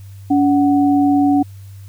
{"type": "tone pair together", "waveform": "sine", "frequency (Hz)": [284.3, 742], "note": ["C#4", "F#5"], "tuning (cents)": [44, 5], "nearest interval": "octave + perfect fourth", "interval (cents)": 1661, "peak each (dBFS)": [-11, -18], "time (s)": [0.3, 1.43], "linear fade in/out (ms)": 10, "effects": ["added 98 Hz sine -33 dBFS peak until 1.88 s", "white hiss -52 dBFS RMS until 1.88 s"]}